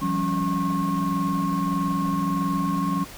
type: tone cluster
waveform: sine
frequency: 170.8 / 192.4 / 277.9 / 1084 Hz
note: F3 / G3 / C#4 / C#6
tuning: -38 / -32 / +4 / -39 cents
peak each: -26 dBFS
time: 0.01-3.05 s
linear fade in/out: 20 ms
effects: tanh soft clip ceiling -15 dBFS + pink hiss -41 dBFS RMS until 3.17 s